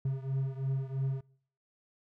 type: beating tone pair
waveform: triangle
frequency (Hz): 133.3 / 136.3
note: C3 / C#3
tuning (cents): +33 / -29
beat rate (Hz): 3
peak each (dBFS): -30 / -33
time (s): 0.05-1.21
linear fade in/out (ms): 5
effects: noise-tail reverb RT60 0.6 s tail -24 dB re dry